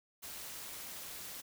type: noise with amplitude modulation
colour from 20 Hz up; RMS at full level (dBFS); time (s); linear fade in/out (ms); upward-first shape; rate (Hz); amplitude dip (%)
white; -43; 0.22-1.42; 20; sine; 264; 65
effects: none